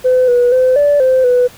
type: tone with pitch steps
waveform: sine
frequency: 508 / 487.2 / 512 / 580 / 518 / 494.6 Hz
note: B4 / B4 / C5 / D5 / C5 / B4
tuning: +49 / -24 / -38 / -22 / -17 / +3 cents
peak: -6 dBFS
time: 0.04-1.48 s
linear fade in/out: 20 ms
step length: 240 ms
effects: tanh soft clip ceiling -4 dBFS + pink hiss -39 dBFS RMS until 1.57 s